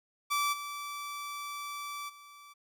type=tone with level steps; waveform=sawtooth; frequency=1160 Hz; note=D6; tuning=22 cents flat; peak=-24 / -34 / -47 dBFS; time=0.3-2.54 s; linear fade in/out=20 ms; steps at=0.52 / 2.08 s; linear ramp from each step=20 ms; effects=none